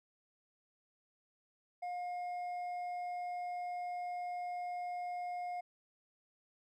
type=tone with hard clipping; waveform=sine; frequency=713 Hz; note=F5; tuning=36 cents sharp; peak=-39 dBFS; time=1.82-5.61 s; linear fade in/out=10 ms; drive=4 dB; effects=none